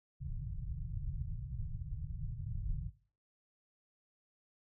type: low-pass noise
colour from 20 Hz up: pink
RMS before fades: -40 dBFS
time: 0.2-2.9 s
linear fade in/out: 20 ms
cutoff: 160 Hz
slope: 96 dB/octave
effects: noise-tail reverb RT60 0.4 s tail -17 dB re dry